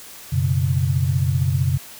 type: chord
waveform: sine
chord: F# suspended fourth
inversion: none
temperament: just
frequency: 92.5 / 123.33 / 138.75 Hz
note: F#2 / B2 / C#3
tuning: 0 / -2 / +2 cents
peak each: -21 / -22 / -20 dBFS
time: 0.32-1.78 s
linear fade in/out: 10 ms
effects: white hiss -40 dBFS RMS until 1.99 s